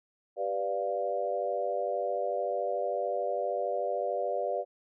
sine chord, G dominant seventh, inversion none, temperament equal, 392 / 493.9 / 587.3 / 698.5 Hz, G4 / B4 / D5 / F5, 0 / 0 / 0 / 0 cents, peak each -37 / -34 / -32 / -34 dBFS, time 0.36-4.65 s, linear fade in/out 50 ms, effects none

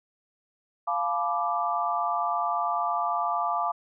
sine chord, B half-diminished seventh, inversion second, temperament equal with one note detuned, 698.5 / 858.9 / 987.8 / 1174.7 Hz, F5 / A5 / B5 / D6, 0 / -42 / 0 / 0 cents, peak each -29 / -31 / -33 / -28 dBFS, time 0.87-3.72 s, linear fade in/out 10 ms, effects none

